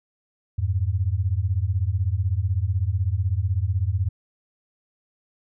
sine beating tone pair, 86.2 / 102.2 Hz, F2 / G#2, -22 / -27 cents, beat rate 16 Hz, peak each -23 dBFS, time 0.58-4.09 s, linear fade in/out 10 ms, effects none

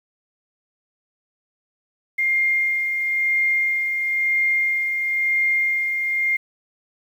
sine tone with tremolo, 2116 Hz, C7, 19 cents sharp, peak -16 dBFS, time 2.18-6.37 s, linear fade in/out 10 ms, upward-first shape sine, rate 0.99 Hz, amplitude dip 40%, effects 8-bit

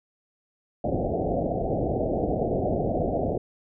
white low-pass noise, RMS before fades -26 dBFS, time 0.84-3.38 s, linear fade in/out 5 ms, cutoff 740 Hz, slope 96 dB/octave, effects none

